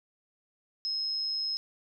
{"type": "tone", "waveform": "sine", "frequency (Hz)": 5150, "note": "E8", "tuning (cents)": -41, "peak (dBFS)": -29, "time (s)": [0.85, 1.57], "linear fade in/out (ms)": 0, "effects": []}